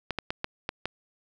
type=clicks; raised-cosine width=0.3 ms; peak=-13 dBFS; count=6; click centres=0.107 / 0.187 / 0.305 / 0.444 / 0.691 / 0.856 s; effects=none